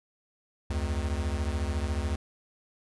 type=beating tone pair; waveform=square; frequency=71.3 / 85.3 Hz; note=C#2 / F2; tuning=+49 / -40 cents; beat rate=14 Hz; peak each=-30 / -33 dBFS; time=0.7-2.16 s; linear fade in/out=5 ms; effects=resampled to 24000 Hz